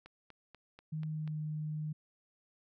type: click train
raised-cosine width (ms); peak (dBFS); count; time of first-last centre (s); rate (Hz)
0.3; -36; 6; 0.06-1.277; 4.11
type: tone with pitch glide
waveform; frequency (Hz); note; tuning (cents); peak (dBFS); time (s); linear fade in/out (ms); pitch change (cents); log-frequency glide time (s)
sine; 155.9 to 153.22; D#3 to D#3; +4 to -26; -35; 0.92-1.93; 10; -30; 1.03-1.39
effects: none